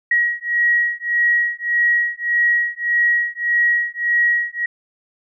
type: beating tone pair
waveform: sine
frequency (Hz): 1902 / 1903.7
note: A#6 / A#6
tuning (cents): +34 / +36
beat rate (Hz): 1.7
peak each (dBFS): -18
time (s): 0.11-4.66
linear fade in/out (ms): 5
effects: none